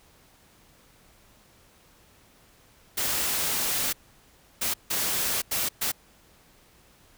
white noise bursts at uneven times, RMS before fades -27 dBFS, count 5, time 2.97-3.93 / 4.61-4.74 / 4.9-5.42 / 5.51-5.69 / 5.81-5.92 s, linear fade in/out 10 ms, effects pink hiss -58 dBFS RMS until 7.17 s

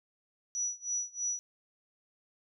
sine tone with tremolo, 5880 Hz, F#8, 12 cents flat, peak -29 dBFS, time 0.55-1.39 s, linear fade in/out 0 ms, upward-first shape sine, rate 3.1 Hz, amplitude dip 95%, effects none

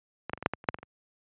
clicks, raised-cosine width 0.5 ms, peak -18 / -14 / -29 / -21 / -7 / -15 / -29 / -6 / -18 / -30 / -28 dBFS, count 11, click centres 0.296 / 0.334 / 0.376 / 0.426 / 0.461 / 0.536 / 0.641 / 0.688 / 0.744 / 0.787 / 0.83 s, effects high-pass 80 Hz 12 dB/octave + resampled to 8000 Hz

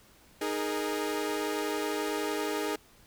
sawtooth chord, D# suspended fourth, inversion none, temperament equal with one note detuned, 308.4 / 415.3 / 466.2 Hz, D#4 / G#4 / A#4, -15 / 0 / 0 cents, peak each -30 / -29 / -33 dBFS, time 0.41-2.76 s, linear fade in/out 5 ms, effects pink hiss -59 dBFS RMS until 3.06 s

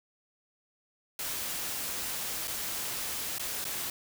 white noise with dropouts, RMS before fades -35 dBFS, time 1.19-3.9 s, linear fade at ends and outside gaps 2 ms, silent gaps 2.474-2.479 / 3.384-3.395 / 3.643-3.651 s, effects none

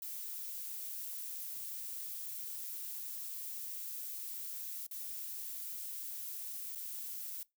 violet noise with dropouts, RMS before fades -43 dBFS, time 0.02-7.43 s, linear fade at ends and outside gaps 2 ms, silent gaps 4.866-4.911 / 6.751-6.756 s, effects noise-tail reverb RT60 0.2 s tail -22 dB re dry

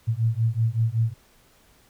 sine beating tone pair, 111 / 116.3 Hz, A2 / A#2, +16 / -4 cents, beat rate 5.3 Hz, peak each -23 dBFS, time 0.07-1.14 s, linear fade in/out 20 ms, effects pink hiss -58 dBFS RMS until 1.89 s

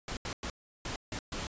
pink noise bursts at uneven times, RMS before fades -37 dBFS, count 6, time 0.08-0.17 / 0.25-0.33 / 0.43-0.5 / 0.85-0.96 / 1.12-1.19 / 1.32-1.47 s, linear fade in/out 2 ms, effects resampled to 16000 Hz

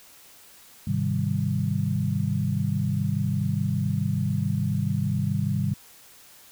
sine chord, Ab major seventh, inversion none, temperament equal, 103.83 / 130.81 / 155.56 / 196 Hz, Ab2 / C3 / Eb3 / G3, 0 / 0 / 0 / 0 cents, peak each -28 dBFS, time 0.87-5.74 s, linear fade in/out 5 ms, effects white hiss -51 dBFS RMS until 6.51 s

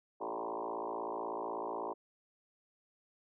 sine tone with frequency modulation, 680 Hz, F5, 46 cents flat, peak -36 dBFS, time 0.2-1.94 s, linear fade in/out 20 ms, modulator 56.2 Hz, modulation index 6.3, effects none

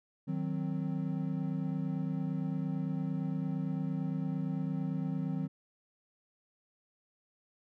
triangle chord, C diminished, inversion first, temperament equal with one note detuned, 156.19 / 185 / 261.6 Hz, Eb3 / Gb3 / C4, +7 / 0 / 0 cents, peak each -33 / -34 / -36 dBFS, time 0.27-5.48 s, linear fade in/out 20 ms, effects none

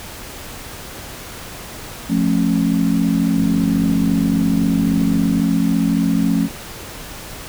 sine chord, F augmented, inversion none, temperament just, 174.61 / 218.3 / 272.8 Hz, F3 / A3 / C#4, 0 / -13 / -28 cents, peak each -18 dBFS, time 2.08-6.49 s, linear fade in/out 50 ms
click train, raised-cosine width 3 ms, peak -17 dBFS, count 102, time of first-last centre 3.38-5.396 s, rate 50.1 Hz
effects pink hiss -33 dBFS RMS until 7.48 s

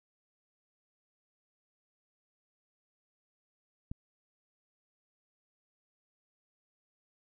click, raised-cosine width 5 ms, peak -26 dBFS, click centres 3.915 s, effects none

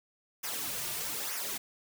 white noise with flanger, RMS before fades -36 dBFS, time 0.43-1.58 s, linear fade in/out 10 ms, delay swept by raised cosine 0.24 to 3.84 ms, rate 1.1 Hz, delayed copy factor -0.7, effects none

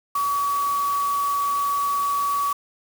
sine tone in noise, 1135 Hz, C#6, 41 cents sharp, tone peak -20 dBFS, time 0.15-2.53 s, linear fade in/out 5 ms, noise white, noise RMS -36 dBFS, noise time 0.15-2.53 s, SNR +13 dB, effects none

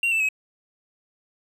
triangle tone with pitch steps, 2756 / 2653 / 2554 Hz, F7 / E7 / D#7, -24 / +10 / +45 cents, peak -18 dBFS, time 0.03-0.288 s, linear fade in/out 2 ms, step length 86 ms, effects none

